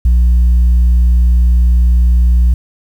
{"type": "tone", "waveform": "sine", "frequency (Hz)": 60, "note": "B1", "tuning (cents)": -49, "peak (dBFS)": -3, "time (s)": [0.05, 2.54], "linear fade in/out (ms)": 5, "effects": ["tanh soft clip ceiling -5 dBFS", "7-bit"]}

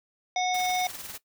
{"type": "harmonic tone", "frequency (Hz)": 732, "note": "F#5", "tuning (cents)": -19, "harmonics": [1, 3, 5, 7, 8], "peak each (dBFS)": [-25, -32, -34, -42, -38], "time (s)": [0.36, 0.87], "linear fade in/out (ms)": 2}
{"type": "noise with tremolo", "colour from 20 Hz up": "white", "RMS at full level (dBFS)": -37, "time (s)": [0.54, 1.18], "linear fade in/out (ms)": 5, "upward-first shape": "triangle", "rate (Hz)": 20, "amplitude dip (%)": 65}
{"effects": ["noise-tail reverb RT60 0.1 s tail -17 dB re dry"]}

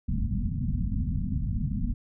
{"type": "low-pass noise", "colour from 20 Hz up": "pink", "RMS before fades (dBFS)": -28, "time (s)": [0.08, 1.94], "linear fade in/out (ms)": 10, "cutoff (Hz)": 250, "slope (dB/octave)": 96, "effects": []}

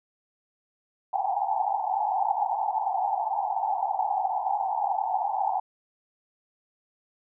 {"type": "band-pass noise", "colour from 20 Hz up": "white", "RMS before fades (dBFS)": -27, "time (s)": [1.13, 5.6], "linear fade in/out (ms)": 5, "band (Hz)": [740, 880], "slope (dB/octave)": 96, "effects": []}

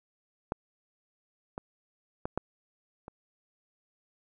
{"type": "clicks", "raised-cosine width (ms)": 1, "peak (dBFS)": [-16, -22, -18, -15, -28], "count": 5, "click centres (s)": [0.521, 1.579, 2.255, 2.376, 3.081], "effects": []}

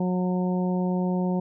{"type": "harmonic tone", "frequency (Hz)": 181.8, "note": "F#3", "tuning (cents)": -30, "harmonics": [1, 2, 3, 4, 5], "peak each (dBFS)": [-23, -31, -34, -37, -37], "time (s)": [0, 1.4], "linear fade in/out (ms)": 5, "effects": []}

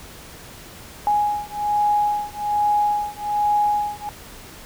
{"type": "beating tone pair", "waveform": "sine", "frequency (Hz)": [830.6, 831.8], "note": ["G#5", "G#5"], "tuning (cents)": [0, 2], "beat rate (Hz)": 1.2, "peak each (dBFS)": -21, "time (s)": [1.07, 4.09], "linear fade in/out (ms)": 0, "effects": ["pink hiss -41 dBFS RMS until 4.65 s"]}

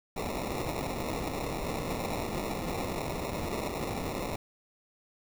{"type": "noise with sample-and-hold", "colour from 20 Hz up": "violet", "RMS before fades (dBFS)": -34, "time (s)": [0.16, 4.36], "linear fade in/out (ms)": 5, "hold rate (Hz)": 1575, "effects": []}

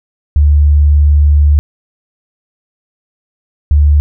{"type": "tone pair in turn", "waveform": "sine", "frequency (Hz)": [73.42, 73.42], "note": ["D2", "D2"], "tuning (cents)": [0, 0], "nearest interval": "unison", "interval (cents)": 0, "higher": "neither", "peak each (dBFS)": -4, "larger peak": "neither", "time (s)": [[0.36, 1.59], [3.71, 4]], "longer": "first", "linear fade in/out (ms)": 0, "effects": []}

